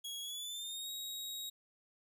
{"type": "tone with pitch glide", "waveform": "sawtooth", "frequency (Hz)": [3322, 3794], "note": ["G#7", "A#7"], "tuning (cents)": [0, 30], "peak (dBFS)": -38, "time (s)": [0.04, 1.5], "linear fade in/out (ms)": 10, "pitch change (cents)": 230, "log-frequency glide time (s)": [0.21, 0.9], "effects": []}